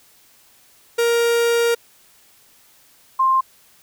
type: tone pair in turn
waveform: 45% pulse / sine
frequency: 468.7 / 1054.3 Hz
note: A#4 / C6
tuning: +9 / +13 cents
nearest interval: octave + major second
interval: 1404 cents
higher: second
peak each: -15 / -13 dBFS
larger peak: second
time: 0.98-1.75 / 3.19-3.41 s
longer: first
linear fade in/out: 10 ms
effects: white hiss -53 dBFS RMS until 3.82 s